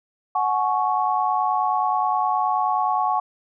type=chord; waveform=sine; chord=F# suspended second; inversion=none; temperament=equal with one note detuned; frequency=740 / 849.5 / 1108.7 Hz; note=F#5 / G#5 / C#6; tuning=0 / +39 / 0 cents; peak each=-23 dBFS; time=0.35-3.2 s; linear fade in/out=5 ms; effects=none